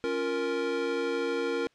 square chord, Bb minor, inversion first, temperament equal, 277.2 / 349.2 / 466.2 Hz, Db4 / F4 / Bb4, 0 / 0 / 0 cents, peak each -36 / -35 / -30 dBFS, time 0.04-1.67 s, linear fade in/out 0 ms, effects white hiss -66 dBFS RMS until 1.74 s + low-pass 4000 Hz 12 dB/octave

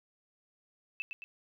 sine tone with echo, 2637 Hz, E7, in tune, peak -33 dBFS, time 1-1.02 s, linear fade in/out 0 ms, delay 110 ms, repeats 2, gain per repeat -5 dB, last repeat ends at 1.24 s, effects none

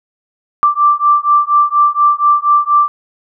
sine beating tone pair, 1173 / 1177.2 Hz, D6 / D6, -2 / +4 cents, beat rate 4.2 Hz, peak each -11 dBFS, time 0.63-2.88 s, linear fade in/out 0 ms, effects none

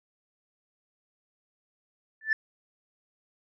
sine tone with exponential growth, 1760 Hz, A6, in tune, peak -16 dBFS, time 2.21-2.33 s, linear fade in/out 2 ms, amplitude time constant 26 ms, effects tanh soft clip ceiling -17 dBFS

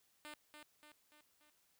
5% pulse tone with echo, 300 Hz, D4, 37 cents sharp, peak -38 dBFS, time 0.25-0.34 s, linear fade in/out 0 ms, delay 290 ms, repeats 4, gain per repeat -5 dB, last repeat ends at 1.5 s, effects white hiss -75 dBFS RMS until 1.79 s

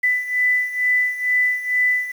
sine beating tone pair, 1993 / 1995.2 Hz, B6 / B6, +15 / +17 cents, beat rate 2.2 Hz, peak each -18 / -22 dBFS, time 0.03-2.12 s, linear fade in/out 10 ms, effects 7-bit

